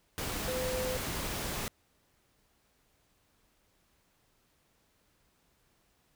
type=tone in noise; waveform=sine; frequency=510 Hz; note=C5; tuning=44 cents flat; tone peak=-33 dBFS; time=0.48-0.97 s; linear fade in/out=0 ms; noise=pink; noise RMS=-36 dBFS; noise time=0.18-1.68 s; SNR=0 dB; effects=pink hiss -71 dBFS RMS until 6.15 s